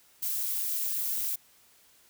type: noise with amplitude modulation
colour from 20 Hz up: violet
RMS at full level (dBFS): -28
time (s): 0.22-1.36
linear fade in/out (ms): 10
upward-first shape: sine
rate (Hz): 208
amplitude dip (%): 65
effects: white hiss -61 dBFS RMS until 2.09 s